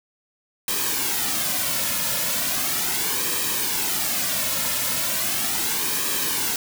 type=noise with flanger; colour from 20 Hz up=white; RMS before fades=-24 dBFS; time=0.68-6.56 s; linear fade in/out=2 ms; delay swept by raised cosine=1.4 to 2.6 ms; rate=0.37 Hz; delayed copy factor=-0.6; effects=none